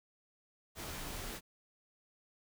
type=noise with comb filter; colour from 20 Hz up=pink; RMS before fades=-43 dBFS; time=0.75-1.41 s; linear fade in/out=50 ms; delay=19 ms; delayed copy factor=-0.5; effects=none